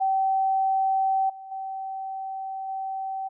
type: tone with level steps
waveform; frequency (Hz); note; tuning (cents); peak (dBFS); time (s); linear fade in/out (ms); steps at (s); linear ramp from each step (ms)
sine; 770; G5; -31; -20 / -38 / -30 / -28; 0-3.29; 20; 1.29 / 1.51 / 2.68; 10
effects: none